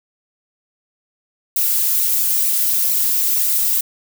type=noise with flanger; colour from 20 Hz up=violet; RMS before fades=-17 dBFS; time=1.56-3.81 s; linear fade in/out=5 ms; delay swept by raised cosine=0.59 to 6.29 ms; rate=2.2 Hz; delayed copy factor=-0.85; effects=none